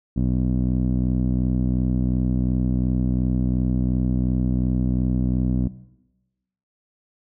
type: tone with low-pass filter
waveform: 15% pulse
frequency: 62.8 Hz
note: B1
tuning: 30 cents sharp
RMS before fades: -21 dBFS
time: 0.16-5.68 s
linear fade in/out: 10 ms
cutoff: 270 Hz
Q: 1.4
effects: noise-tail reverb RT60 1.0 s tail -18 dB re dry